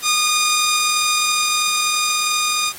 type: tone with level ramp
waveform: 10% pulse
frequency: 1224 Hz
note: D#6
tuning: 29 cents flat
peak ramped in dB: -7 to -10 dBFS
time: 0.02-2.73 s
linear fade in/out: 50 ms
effects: white hiss -36 dBFS RMS until 2.78 s + AAC 48 kbps